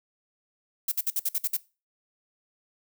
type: noise bursts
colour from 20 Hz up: violet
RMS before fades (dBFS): -26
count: 8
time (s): 0.88-1.568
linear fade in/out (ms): 5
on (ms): 37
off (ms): 56
effects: noise-tail reverb RT60 0.3 s tail -20 dB re dry